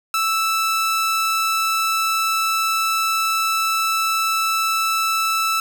sawtooth tone, 1318.5 Hz, E6, in tune, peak -14 dBFS, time 0.14-5.6 s, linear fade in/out 2 ms, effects none

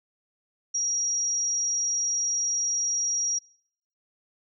sine tone, 5690 Hz, F8, 31 cents sharp, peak -24 dBFS, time 0.74-3.39 s, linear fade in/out 10 ms, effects noise-tail reverb RT60 0.7 s tail -26 dB re dry

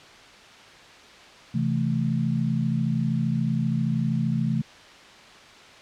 sine chord, A minor, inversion first, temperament just, 132 / 165 / 220 Hz, C3 / E3 / A3, +16 / +2 / 0 cents, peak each -26 dBFS, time 1.54-4.62 s, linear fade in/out 10 ms, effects white hiss -47 dBFS RMS until 5.81 s + low-pass 4000 Hz 12 dB/octave

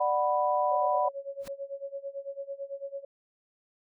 sine chord, B minor, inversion first, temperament just, 592.7 / 740.8 / 987.8 Hz, D5 / F#5 / B5, +16 / +2 / 0 cents, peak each -28 dBFS, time 0-1.09 s, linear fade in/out 10 ms
sine tone with tremolo, 554.4 Hz, C#5, in tune, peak -32 dBFS, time 0.71-3.05 s, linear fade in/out 5 ms, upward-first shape sine, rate 9 Hz, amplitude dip 90%
pink noise with exponential growth, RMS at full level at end -40 dBFS, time 1.39-1.48 s, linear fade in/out 2 ms, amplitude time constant 19 ms
effects none

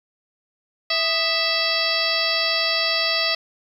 harmonic tone with a mistuned harmonic, 659.3 Hz, E5, in tune, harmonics 1 / 2 / 3 / 4 / 5 / 6 / 7 / 8, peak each -28 / -30 / -27 / -27 / -29 / -28 / -24 / -27 dBFS, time 0.9-3.35 s, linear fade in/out 5 ms, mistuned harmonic 2, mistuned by -100 cents, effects 8-bit

